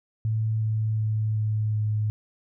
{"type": "tone with pitch steps", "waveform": "sine", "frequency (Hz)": [110.1, 109.28, 108.46, 107.65, 106.84], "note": ["A2", "A2", "A2", "A2", "G#2"], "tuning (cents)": [2, -11, -24, -37, 50], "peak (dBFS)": -22, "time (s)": [0.25, 2.1], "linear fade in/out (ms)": 0, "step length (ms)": 370, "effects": []}